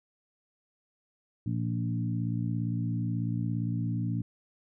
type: harmonic tone with a mistuned harmonic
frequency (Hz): 57.9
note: A#1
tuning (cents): -11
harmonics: 2 / 3 / 4 / 5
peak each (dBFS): -30 / -34 / -36 / -38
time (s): 1.46-4.22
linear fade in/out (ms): 5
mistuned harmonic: 2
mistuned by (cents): +15
effects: none